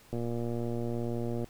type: click train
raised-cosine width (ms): 2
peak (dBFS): -22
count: 156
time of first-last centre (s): 0.13-1.444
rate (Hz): 118
effects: pink hiss -58 dBFS RMS until 1.49 s